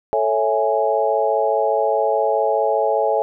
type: chord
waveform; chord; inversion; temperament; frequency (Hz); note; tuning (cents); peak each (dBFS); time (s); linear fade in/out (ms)
sine; A major seventh; none; equal; 440 / 554.4 / 659.3 / 830.6; A4 / C#5 / E5 / G#5; 0 / 0 / 0 / 0; -21; 0.13-3.22; 0
effects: none